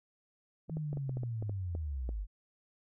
sine linear sweep, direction down, 163.2 to 45 Hz, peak -34 dBFS, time 0.68-2.27 s, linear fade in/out 50 ms
clicks, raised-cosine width 2 ms, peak -29 dBFS, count 11, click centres 0.697 / 0.77 / 0.93 / 0.972 / 1.094 / 1.171 / 1.234 / 1.425 / 1.495 / 1.751 / 2.091 s
effects none

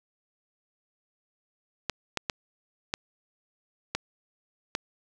clicks, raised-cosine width 0.2 ms, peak -10 dBFS, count 6, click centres 1.897 / 2.173 / 2.298 / 2.939 / 3.95 / 4.751 s, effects none

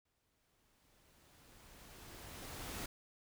pink noise with exponential growth, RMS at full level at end -43 dBFS, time 0.05-2.86 s, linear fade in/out 5 ms, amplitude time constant 610 ms, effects none

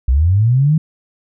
sine linear sweep, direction up, 58.27 to 161.4 Hz, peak -9 dBFS, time 0.08-0.78 s, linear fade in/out 5 ms, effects none

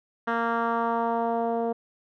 10% pulse tone with low-pass filter sweep, 231.6 Hz, A#3, 11 cents flat, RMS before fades -26 dBFS, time 0.27-1.73 s, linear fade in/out 10 ms, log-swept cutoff 1700 to 560 Hz, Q 1.9, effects none

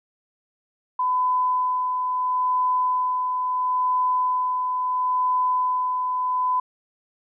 sine tone with tremolo, 1006 Hz, B5, 32 cents sharp, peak -18 dBFS, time 0.99-6.6 s, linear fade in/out 5 ms, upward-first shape sine, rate 0.74 Hz, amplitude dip 35%, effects none

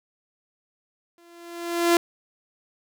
sawtooth tone with exponential growth, 342.2 Hz, F4, 35 cents flat, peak -10 dBFS, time 1.18-1.97 s, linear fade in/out 1 ms, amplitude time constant 170 ms, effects none

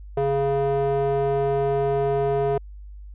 square tone with band-pass filter, 138.59 Hz, C#3, in tune, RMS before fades -22 dBFS, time 0.17-2.58 s, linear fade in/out 5 ms, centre 530 Hz, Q 5.8, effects added 50 Hz sine -37 dBFS peak until 3.14 s + resampled to 8000 Hz

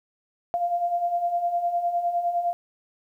sine beating tone pair, 688 / 697.8 Hz, F5 / F5, -26 / -2 cents, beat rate 9.8 Hz, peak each -30 / -23 dBFS, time 0.54-2.53 s, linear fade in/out 0 ms, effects 10-bit

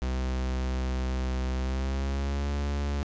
45% pulse tone with pitch glide, 64.2 to 71.23 Hz, C2 to C#2, -32 to +48 cents, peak -27 dBFS, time 0.02-3.03 s, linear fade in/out 0 ms, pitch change +180 cents, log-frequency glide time 1.57-2.51 s, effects resampled to 16000 Hz + 10-bit

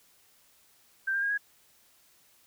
sine tone with pitch steps, 1568 / 1597.3 / 1627.1 / 1657.4 Hz, G6 / G6 / G#6 / G#6, 0 / +32 / -36 / -4 cents, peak -26 dBFS, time 1.07-1.378 s, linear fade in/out 10 ms, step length 77 ms, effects white hiss -63 dBFS RMS until 2.46 s

